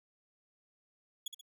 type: tone with echo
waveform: sawtooth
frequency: 3369 Hz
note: G#7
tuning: 24 cents sharp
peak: -33 dBFS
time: 1.26-1.28 s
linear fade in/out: 5 ms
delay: 66 ms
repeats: 2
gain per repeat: -7 dB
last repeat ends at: 1.412 s
effects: none